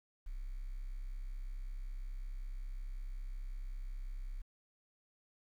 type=tone; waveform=sine; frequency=32.7 Hz; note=C1; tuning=in tune; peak=-39 dBFS; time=0.26-4.42 s; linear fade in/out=10 ms; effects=11-bit